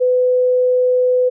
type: tone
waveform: sine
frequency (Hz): 502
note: B4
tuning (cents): +28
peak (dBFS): -11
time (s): 0-1.3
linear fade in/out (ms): 20
effects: none